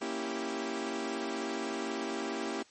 sawtooth chord, A# diminished seventh, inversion none, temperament equal, 233.1 / 277.2 / 329.6 / 392 Hz, A#3 / C#4 / E4 / G4, 0 / 0 / 0 / 0 cents, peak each -36 / -36 / -35 / -34 dBFS, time 0.01-2.63 s, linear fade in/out 10 ms, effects white hiss -61 dBFS RMS until 2.7 s + MP3 32 kbps

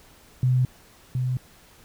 sine tone with echo, 127.1 Hz, C3, 50 cents flat, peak -17 dBFS, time 0.43-0.65 s, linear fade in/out 2 ms, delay 720 ms, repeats 1, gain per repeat -5 dB, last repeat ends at 1.37 s, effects pink hiss -53 dBFS RMS until 1.84 s

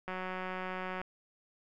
click train, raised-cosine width 0.5 ms, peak -24 dBFS, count 174, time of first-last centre 0.08-1.015 s, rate 185 Hz, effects none

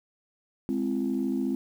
sine chord, Ab augmented, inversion none, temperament equal with one note detuned, 207.7 / 261.6 / 337.5 Hz, Ab3 / C4 / E4, 0 / 0 / +41 cents, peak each -30 / -27 / -31 dBFS, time 0.69-1.55 s, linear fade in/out 0 ms, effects tanh soft clip ceiling -18 dBFS + 9-bit

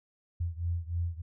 sine beating tone pair, 84.3 / 87.6 Hz, E2 / F2, +39 / +6 cents, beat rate 3.3 Hz, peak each -32 / -34 dBFS, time 0.4-1.22 s, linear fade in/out 10 ms, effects none

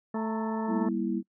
harmonic tone, 220 Hz, A3, in tune, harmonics 1 / 2 / 3 / 4 / 5 / 6 / 8, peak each -30 / -36 / -40 / -42 / -44 / -46 / -48 dBFS, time 0.14-0.89 s, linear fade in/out 5 ms
sine tone with vibrato, 917 Hz, A#5, 29 cents flat, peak -36 dBFS, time 0.15-0.87 s, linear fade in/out 10 ms, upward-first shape square, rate 19 Hz, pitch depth 13 cents each way
sine chord, E diminished, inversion first, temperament just, 197.78 / 237.3 / 329.6 Hz, G3 / Bb3 / E4, +16 / +31 / 0 cents, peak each -31 dBFS, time 0.67-1.23 s, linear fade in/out 50 ms
effects noise-tail reverb RT60 0.1 s tail -25 dB re dry

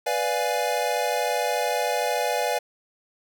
square chord, B diminished seventh, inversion none, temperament equal, 493.9 / 587.3 / 698.5 / 830.6 Hz, B4 / D5 / F5 / Ab5, 0 / 0 / 0 / 0 cents, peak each -29 dBFS, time 0.06-2.59 s, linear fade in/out 10 ms, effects none

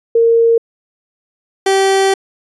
sine / 30% pulse tone pair in turn, 460.8 / 387.5 Hz, A#4 / G4, -20 / -20 cents, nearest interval minor third, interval 300 cents, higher first, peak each -7 dBFS, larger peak neither, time 0.15-0.58 / 1.66-2.14 s, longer second, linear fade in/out 5 ms, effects resampled to 24000 Hz

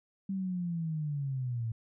sine linear sweep, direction down, 196 to 110.5 Hz, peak -31 dBFS, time 0.29-1.72 s, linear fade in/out 5 ms, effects none

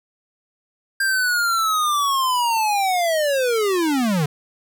square linear sweep, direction down, 1600 to 138.59 Hz, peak -18 dBFS, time 1-4.26 s, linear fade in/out 5 ms, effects none

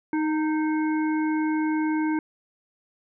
harmonic tone with a mistuned harmonic, 311.1 Hz, D#4, in tune, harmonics 1 / 3 / 5 / 7, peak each -22 / -32 / -36 / -39 dBFS, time 0.13-2.19 s, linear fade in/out 2 ms, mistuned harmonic 3, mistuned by -30 cents, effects none

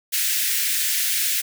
white high-pass noise, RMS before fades -22 dBFS, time 0.12-1.42 s, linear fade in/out 20 ms, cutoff 1600 Hz, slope 48 dB/octave, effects none

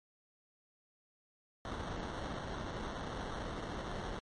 pink noise with sample-and-hold, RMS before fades -41 dBFS, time 1.65-4.19 s, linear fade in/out 0 ms, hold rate 2450 Hz, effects low-pass 5000 Hz 12 dB/octave + MP3 48 kbps

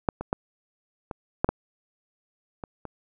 clicks, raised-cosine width 1 ms, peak -7 / -18 / -10 / -19 / -6 / -8 / -21 / -22 dBFS, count 8, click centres 0.088 / 0.21 / 0.329 / 1.112 / 1.445 / 1.49 / 2.638 / 2.853 s, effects none

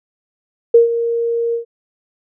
sine tone with ADSR envelope, 466.2 Hz, A#4, in tune, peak -3 dBFS, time 0.74-1.65 s, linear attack 7 ms, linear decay 130 ms, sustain -12 dB, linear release 110 ms, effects none

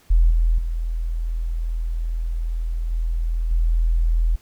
sine tone with level steps, 41.2 Hz, E1, in tune, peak -11 / -14 / -21 / -19 / -15 dBFS, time 0.1-4.36 s, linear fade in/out 10 ms, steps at 0.3 / 0.58 / 2.91 / 3.51 s, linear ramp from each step 5 ms, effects pink hiss -55 dBFS RMS until 4.41 s

